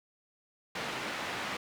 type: band-pass noise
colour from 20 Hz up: white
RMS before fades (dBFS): -37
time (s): 0.75-1.57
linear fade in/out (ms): 5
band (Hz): 120 to 2400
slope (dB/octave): 12
effects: none